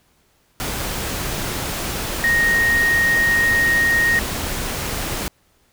sine tone in noise, 1864.7 Hz, A#6, in tune, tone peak -14 dBFS, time 2.24-4.19 s, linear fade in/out 0 ms, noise pink, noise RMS -25 dBFS, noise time 0.6-5.28 s, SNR +8 dB, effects pink hiss -60 dBFS RMS until 5.72 s

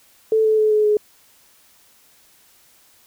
sine tone with pitch steps, 440 / 435.2 / 430.4 / 425.7 / 421.1 Hz, A4 / A4 / A4 / G#4 / G#4, 0 / -19 / -38 / +43 / +24 cents, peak -13 dBFS, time 0.32-0.97 s, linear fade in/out 2 ms, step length 130 ms, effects white hiss -54 dBFS RMS until 3.06 s

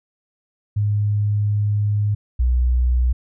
sine tone pair in turn, 103.83 / 61.74 Hz, G#2 / B1, 0 / 0 cents, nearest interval major sixth, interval 900 cents, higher first, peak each -16 / -14 dBFS, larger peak second, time 0.76-2.15 / 2.39-3.13 s, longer first, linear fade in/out 10 ms, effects none

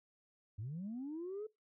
sine linear sweep, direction up, 95.1 to 440 Hz, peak -39 dBFS, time 0.58-1.47 s, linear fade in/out 10 ms, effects noise-tail reverb RT60 0.2 s tail -22 dB re dry + tanh soft clip ceiling -37 dBFS

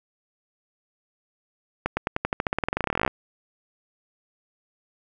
accelerating click train, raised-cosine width 0.5 ms, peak -8 dBFS, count 27, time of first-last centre 1.86-3.078 s, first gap 110 ms, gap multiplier 0.92, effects none

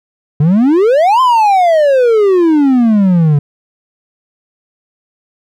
triangle exponential two-way sweep, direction up then down, 140.7 to 1052 to 140.7 Hz, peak -4 dBFS, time 0.4-3.39 s, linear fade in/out 5 ms, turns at 1.21 s, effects none

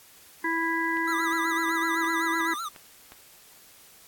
harmonic tone, 329.6 Hz, E4, in tune, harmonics 1 / 3 / 5 / 6, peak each -30 / -30 / -30 / -30 dBFS, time 0.44-2.54 s, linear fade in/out 5 ms
click train, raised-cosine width 0.3 ms, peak -29 dBFS, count 7, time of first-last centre 0.97-3.121 s, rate 2.79 Hz
square tone with vibrato, 1273 Hz, D#6, 39 cents sharp, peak -32 dBFS, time 1.07-2.69 s, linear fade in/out 10 ms, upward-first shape sine, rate 7.9 Hz, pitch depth 130 cents each way
effects white hiss -53 dBFS RMS until 4.07 s + AAC 64 kbps

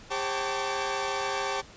sawtooth tone cluster, 401.5 / 536 / 769 / 891 / 1149 Hz, G4 / C5 / G5 / A5 / D6, +41 / +42 / -33 / +22 / -38 cents, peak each -31 dBFS, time 0.1-1.62 s, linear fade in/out 20 ms, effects pink hiss -50 dBFS RMS until 1.76 s + resampled to 16000 Hz

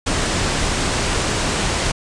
pink low-pass noise, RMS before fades -20 dBFS, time 0.06-1.92 s, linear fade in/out 10 ms, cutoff 9200 Hz, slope 48 dB/octave, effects resampled to 24000 Hz

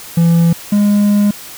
triangle tone pair in turn, 168.1 / 205.5 Hz, E3 / G#3, +34 / -18 cents, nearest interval minor third, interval 348 cents, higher second, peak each -5 / -6 dBFS, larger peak first, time 0.17-0.53 / 0.72-1.31 s, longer second, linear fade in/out 5 ms, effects white hiss -32 dBFS RMS until 1.57 s

